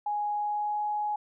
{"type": "tone with pitch glide", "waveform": "sine", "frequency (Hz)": [831, 837.7], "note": ["G#5", "G#5"], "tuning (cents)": [1, 15], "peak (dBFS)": -27, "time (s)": [0.06, 1.16], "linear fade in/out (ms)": 5, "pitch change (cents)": 14, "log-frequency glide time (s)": [0.33, 0.81], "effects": []}